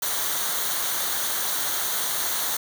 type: noise with comb filter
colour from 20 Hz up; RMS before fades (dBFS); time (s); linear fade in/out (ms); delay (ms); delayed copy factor
white; -26; 0.02-2.57; 5; 0.39; -0.6
effects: none